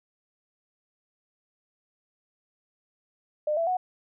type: tone with pitch steps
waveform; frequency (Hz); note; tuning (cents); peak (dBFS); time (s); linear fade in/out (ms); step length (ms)
sine; 604 / 666.3 / 735.1; D5 / E5 / F#5; +48 / +18 / -11; -23; 3.47-3.77; 5; 100
effects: none